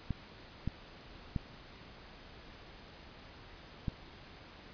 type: clicks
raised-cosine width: 5 ms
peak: -21 dBFS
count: 4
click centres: 0.107 / 0.676 / 1.362 / 3.882 s
effects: pink hiss -53 dBFS RMS until 4.73 s + resampled to 11025 Hz